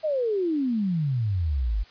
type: exponential sweep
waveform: sine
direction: down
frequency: 646 to 46.47 Hz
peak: -22 dBFS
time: 0.03-1.84 s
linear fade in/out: 20 ms
effects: white hiss -52 dBFS RMS until 1.9 s + resampled to 11025 Hz